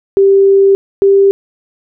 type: tone pair in turn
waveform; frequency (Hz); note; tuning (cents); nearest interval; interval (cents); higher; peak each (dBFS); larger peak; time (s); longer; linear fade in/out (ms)
sine; 392.4 / 394.3; G4 / G4; +2 / +10; unison; 8; second; -4; neither; 0.17-0.75 / 1.02-1.31; first; 0
effects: none